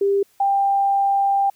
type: tone pair in turn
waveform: sine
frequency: 397.9 / 792.4 Hz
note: G4 / G5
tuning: +26 / +18 cents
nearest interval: octave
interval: 1192 cents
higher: second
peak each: -15 dBFS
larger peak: neither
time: 0.01-0.23 / 0.4-1.5 s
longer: second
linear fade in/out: 5 ms
effects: white hiss -59 dBFS RMS until 1.55 s